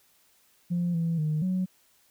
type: tone with pitch steps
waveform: sine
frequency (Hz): 174.4 / 166.3 / 153.7 / 185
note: F3 / E3 / D#3 / F#3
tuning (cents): -2 / +16 / -21 / 0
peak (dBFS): -23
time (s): 0.7-1.66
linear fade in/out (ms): 20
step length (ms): 240
effects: tanh soft clip ceiling -21 dBFS + white hiss -64 dBFS RMS until 2.1 s